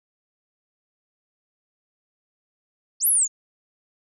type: linear two-way sweep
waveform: sine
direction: up then down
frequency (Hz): 4299 to 11840 to 6440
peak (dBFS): -16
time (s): 3-3.28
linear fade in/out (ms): 50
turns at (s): 3.07
effects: none